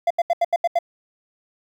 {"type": "tone bursts", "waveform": "triangle", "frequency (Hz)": 686, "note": "F5", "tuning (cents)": -31, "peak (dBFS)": -13, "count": 7, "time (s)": [0.07, 0.789], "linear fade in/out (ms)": 5, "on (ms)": 35, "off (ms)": 79, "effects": ["9-bit"]}